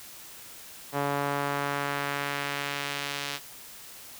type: tone with band-pass filter sweep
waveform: sawtooth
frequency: 142.1 Hz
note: C#3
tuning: 43 cents sharp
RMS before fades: -31 dBFS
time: 0.92-3.4 s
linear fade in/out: 50 ms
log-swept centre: 830 to 3800 Hz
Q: 0.96
effects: white hiss -46 dBFS RMS until 4.19 s